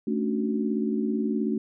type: chord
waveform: sine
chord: D major seventh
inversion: second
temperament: equal with one note detuned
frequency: 220 / 277.2 / 295.7 / 370 Hz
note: A3 / C#4 / D4 / F#4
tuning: 0 / 0 / +12 / 0 cents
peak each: -26 / -31 / -32 / -31 dBFS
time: 0.07-1.58 s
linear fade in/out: 5 ms
effects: none